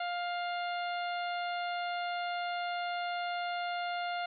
harmonic tone, 703 Hz, F5, 11 cents sharp, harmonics 1 / 2 / 3 / 4 / 5 / 6, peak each -34 / -40 / -44 / -46 / -48 / -50 dBFS, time 0-4.26 s, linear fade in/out 5 ms, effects none

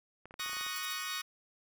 clicks, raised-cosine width 0.5 ms, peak -34 dBFS, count 10, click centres 0.256 / 0.309 / 0.341 / 0.396 / 0.462 / 0.495 / 0.532 / 0.568 / 0.611 / 0.665 s
15% pulse chord, D# minor seventh, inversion third, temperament equal, 1108.7 / 1244.5 / 1480 / 1864.7 Hz, C#6 / D#6 / F#6 / A#6, 0 / 0 / 0 / 0 cents, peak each -36 / -35 / -36 / -35 dBFS, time 0.39-1.22 s, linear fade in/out 10 ms
blue noise bursts, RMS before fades -44 dBFS, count 3, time 0.76-0.926 s, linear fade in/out 0 ms, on 22 ms, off 50 ms
effects none

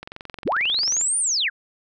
click train, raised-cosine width 0.3 ms, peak -19 dBFS, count 23, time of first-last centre 0.03-1.012 s, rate 22.4 Hz
sine linear two-way sweep, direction up then down, 67.2 to 9430 to 1362 Hz, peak -19 dBFS, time 0.45-1.5 s, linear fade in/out 20 ms, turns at 1.19 s
effects none

